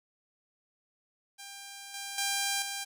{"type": "tone with level steps", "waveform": "5% pulse", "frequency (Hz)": 796, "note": "G5", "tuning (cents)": 26, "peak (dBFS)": [-32, -26, -17, -23], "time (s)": [1.38, 2.85], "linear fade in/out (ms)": 20, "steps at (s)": [1.94, 2.18, 2.62], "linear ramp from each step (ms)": 2, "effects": []}